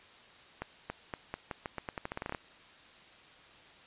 accelerating click train, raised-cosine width 0.5 ms, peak -21 dBFS, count 17, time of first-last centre 0.62-2.348 s, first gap 280 ms, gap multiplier 0.85, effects white hiss -56 dBFS RMS until 3.86 s + resampled to 8000 Hz

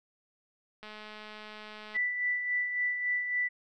click train, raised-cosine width 0.3 ms, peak -30 dBFS, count 243, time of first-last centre 0.83-1.966 s, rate 213 Hz
sine tone with tremolo, 1975.5 Hz, B6, in tune, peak -26 dBFS, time 1.94-3.49 s, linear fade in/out 20 ms, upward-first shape sine, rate 3.6 Hz, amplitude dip 50%
effects none

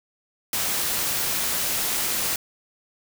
white noise, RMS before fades -25 dBFS, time 0.53-2.36 s, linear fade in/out 2 ms, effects none

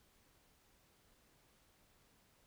silence, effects pink hiss -71 dBFS RMS until 2.46 s

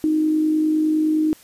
sine tone with amplitude modulation, 310.4 Hz, D#4, 4 cents flat, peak -14 dBFS, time 0.04-1.33 s, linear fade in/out 0 ms, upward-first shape sine, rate 49.8 Hz, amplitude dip 35%, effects white hiss -49 dBFS RMS until 1.43 s + resampled to 32000 Hz

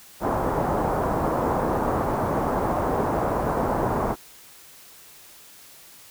white low-pass noise, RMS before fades -24 dBFS, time 0.2-4.16 s, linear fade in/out 50 ms, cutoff 1000 Hz, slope 24 dB/octave, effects white hiss -48 dBFS RMS until 6.1 s

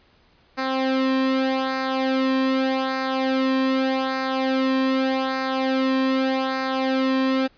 sawtooth tone with flanger, 263.7 Hz, C4, 14 cents sharp, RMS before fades -22 dBFS, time 0.57-7.48 s, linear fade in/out 20 ms, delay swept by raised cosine 0.31 to 1.41 ms, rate 0.83 Hz, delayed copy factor -0.7, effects pink hiss -58 dBFS RMS until 7.57 s + resampled to 11025 Hz

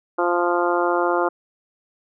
harmonic tone, 174.61 Hz, F3, in tune, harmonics 2 / 3 / 4 / 5 / 6 / 7 / 8, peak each -22 / -24 / -25 / -26 / -27 / -27 / -28 dBFS, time 0.18-1.29 s, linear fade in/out 10 ms, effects none

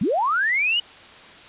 sine linear sweep, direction up, 151.6 to 2984 Hz, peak -18 dBFS, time 0.01-0.8 s, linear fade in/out 5 ms, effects white hiss -44 dBFS RMS until 1.48 s + resampled to 8000 Hz

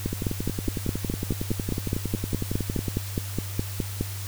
two click trains, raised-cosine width 3 ms, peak -12 / -14 dBFS, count 20 / 31, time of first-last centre 0.06-4.01 / 0.13-2.882 s, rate 4.81 / 10.9 Hz, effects added 98 Hz sine -32 dBFS peak until 4.27 s + white hiss -39 dBFS RMS until 4.27 s

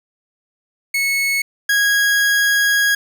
40% pulse tone pair in turn, 2200 / 1648.1 Hz, C#7 / G#6, -14 / -14 cents, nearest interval perfect fourth, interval 500 cents, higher first, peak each -15 / -12 dBFS, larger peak second, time 0.94-1.42 / 1.69-2.95 s, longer second, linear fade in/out 5 ms, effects none

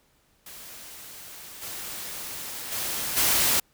white noise with level steps, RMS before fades -43 / -36 / -30 / -22 dBFS, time 0.46-3.6 s, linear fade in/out 5 ms, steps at 1.61 / 2.71 / 3.16 s, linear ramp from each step 20 ms, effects pink hiss -65 dBFS RMS until 3.73 s

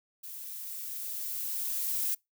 violet noise with level ramp, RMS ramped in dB -43 to -30 dBFS, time 0.23-2.15 s, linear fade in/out 10 ms, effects noise-tail reverb RT60 0.2 s tail -26 dB re dry

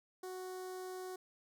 sawtooth tone with notch filter, 370 Hz, F#4, in tune, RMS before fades -45 dBFS, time 0.23-1.16 s, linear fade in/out 5 ms, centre 2600 Hz, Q 0.77, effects none

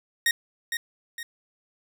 sawtooth tone with echo, 1864.7 Hz, A#6, in tune, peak -16 dBFS, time 0.26-0.31 s, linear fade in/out 2 ms, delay 460 ms, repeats 2, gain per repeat -7 dB, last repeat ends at 1.23 s, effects none

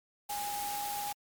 sine tone in noise, 820 Hz, G#5, 22 cents flat, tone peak -35 dBFS, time 0.29-1.13 s, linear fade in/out 10 ms, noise white, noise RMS -40 dBFS, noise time 0.29-1.13 s, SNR +2 dB, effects MP3 96 kbps

